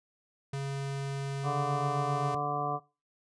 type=tone; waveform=square; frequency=138.1 Hz; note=C#3; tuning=6 cents flat; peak=-33 dBFS; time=0.53-2.35 s; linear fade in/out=5 ms
type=harmonic tone; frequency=145.7 Hz; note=D3; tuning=13 cents flat; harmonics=1 / 2 / 3 / 4 / 5 / 7 / 8; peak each=-37 / -42 / -39 / -41 / -33 / -39 / -35 dBFS; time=1.43-2.8 s; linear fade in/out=50 ms
effects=noise-tail reverb RT60 0.3 s tail -20 dB re dry + resampled to 22050 Hz